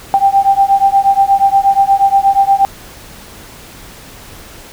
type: beating tone pair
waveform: sine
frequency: 784 / 792.4 Hz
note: G5 / G5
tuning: 0 / +18 cents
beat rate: 8.4 Hz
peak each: -10 dBFS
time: 0.14-2.65 s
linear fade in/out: 0 ms
effects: pink hiss -35 dBFS RMS until 4.72 s